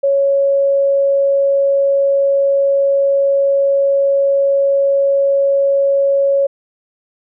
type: tone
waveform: sine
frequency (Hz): 554.4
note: C#5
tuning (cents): 0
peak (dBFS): -10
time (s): 0.03-6.47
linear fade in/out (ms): 10
effects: none